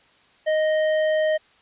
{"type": "tone with hard clipping", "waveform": "triangle", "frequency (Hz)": 622.3, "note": "D#5", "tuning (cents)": 0, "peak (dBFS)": -20, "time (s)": [0.46, 1.38], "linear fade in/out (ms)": 20, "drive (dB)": 13, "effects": ["white hiss -57 dBFS RMS until 1.61 s", "resampled to 8000 Hz"]}